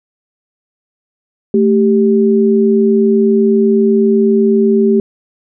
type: tone pair together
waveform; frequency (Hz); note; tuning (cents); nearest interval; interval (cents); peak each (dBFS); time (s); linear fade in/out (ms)
sine; 220 / 392; A3 / G4; 0 / 0; minor seventh; 1000; -10; 1.54-5; 2
effects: none